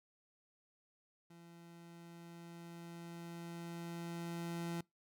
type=tone with level ramp; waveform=30% pulse; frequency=169.8 Hz; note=F3; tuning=48 cents flat; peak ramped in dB=-54 to -36 dBFS; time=1.3-4.81 s; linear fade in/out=5 ms; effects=noise-tail reverb RT60 0.2 s tail -25 dB re dry